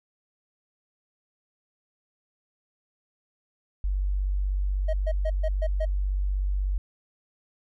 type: tone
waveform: sine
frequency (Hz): 48.13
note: G1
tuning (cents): -31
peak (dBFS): -23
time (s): 3.84-6.78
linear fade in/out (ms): 0
type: tone bursts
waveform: triangle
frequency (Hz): 630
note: D#5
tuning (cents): +21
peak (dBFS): -25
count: 6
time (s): 4.88-5.854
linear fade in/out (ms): 10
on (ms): 54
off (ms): 130
effects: none